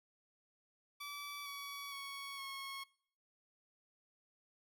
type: tone with pitch steps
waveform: 15% pulse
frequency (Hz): 1153 / 1132.5 / 1112.4 / 1092.7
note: D6 / C#6 / C#6 / C#6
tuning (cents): -32 / +37 / +6 / -25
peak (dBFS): -38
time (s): 1-2.84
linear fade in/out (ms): 10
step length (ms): 460
effects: noise-tail reverb RT60 0.6 s tail -23 dB re dry